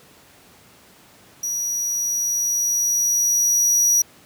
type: tone with level ramp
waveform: 45% pulse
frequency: 5800 Hz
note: F#8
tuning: 35 cents flat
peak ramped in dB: -23 to -14 dBFS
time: 1.43-4.02 s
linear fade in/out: 5 ms
effects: pink hiss -50 dBFS RMS until 4.25 s + high-pass 100 Hz 12 dB/octave